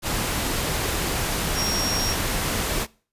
sine tone in noise, 5588 Hz, F8, in tune, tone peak -25 dBFS, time 1.54-2.16 s, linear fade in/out 50 ms, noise pink, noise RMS -25 dBFS, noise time 0.02-2.87 s, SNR -3 dB, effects noise-tail reverb RT60 0.4 s tail -23 dB re dry + resampled to 32000 Hz

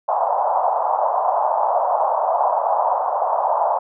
pink band-pass noise, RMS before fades -19 dBFS, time 0.08-3.79 s, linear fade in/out 10 ms, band 630 to 1000 Hz, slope 48 dB/octave, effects none

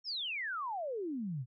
sine exponential sweep, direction down, 5550 to 115.8 Hz, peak -35 dBFS, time 0.04-1.46 s, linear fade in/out 50 ms, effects none

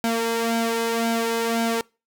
sawtooth tone with flanger, 229.5 Hz, A#3, 27 cents flat, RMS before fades -23 dBFS, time 0.04-1.81 s, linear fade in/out 0 ms, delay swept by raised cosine 1.3 to 2.4 ms, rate 1.9 Hz, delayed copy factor +0.65, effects noise-tail reverb RT60 0.3 s tail -25 dB re dry

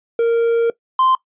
triangle tone pair in turn, 463.9 / 1041.4 Hz, A#4 / C6, -8 / -8 cents, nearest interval octave + major second, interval 1400 cents, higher second, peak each -10 dBFS, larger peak neither, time 0.19-0.7 / 0.99-1.15 s, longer first, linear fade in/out 2 ms, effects noise-tail reverb RT60 0.1 s tail -19 dB re dry + resampled to 8000 Hz

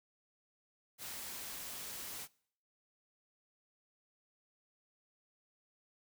white noise, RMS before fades -45 dBFS, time 0.98-2.28 s, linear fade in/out 50 ms, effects noise-tail reverb RT60 0.6 s tail -23 dB re dry

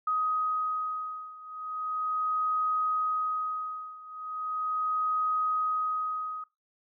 sine beating tone pair, 1256 / 1256.38 Hz, D#6 / D#6, +16 / +16 cents, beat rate 0.38 Hz, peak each -30 / -32 dBFS, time 0.07-6.44 s, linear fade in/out 5 ms, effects noise-tail reverb RT60 0.2 s tail -18 dB re dry

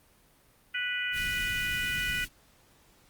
harmonic tone, 492.8 Hz, B4, 4 cents flat, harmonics 3 / 4 / 5 / 6, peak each -33 / -34 / -35 / -36 dBFS, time 0.74-2.25 s, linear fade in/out 10 ms
pink band-stop noise, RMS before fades -39 dBFS, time 1.12-2.29 s, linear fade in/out 50 ms, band 210 to 3100 Hz, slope 12 dB/octave
effects pink hiss -62 dBFS RMS until 3.09 s + Opus 32 kbps

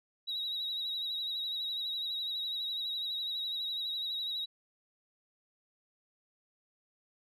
sine tone with vibrato, 3847 Hz, B7, 46 cents flat, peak -32 dBFS, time 0.27-4.46 s, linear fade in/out 20 ms, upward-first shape sine, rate 12 Hz, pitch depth 44 cents each way, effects tanh soft clip ceiling -30 dBFS

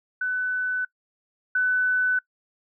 sine tone pair in turn, 1500 / 1500 Hz, F#6 / F#6, +23 / +23 cents, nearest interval unison, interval 0 cents, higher neither, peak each -23 / -19 dBFS, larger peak second, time 0.21-0.85 / 1.55-2.19 s, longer neither, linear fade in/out 5 ms, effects noise-tail reverb RT60 0.1 s tail -24 dB re dry

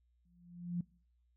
sine tone with exponential growth, 174.61 Hz, F3, in tune, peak -31 dBFS, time 0.25-0.81 s, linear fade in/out 5 ms, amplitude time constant 120 ms, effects noise-tail reverb RT60 0.5 s tail -24 dB re dry + added 60 Hz sine -70 dBFS peak until 1.36 s

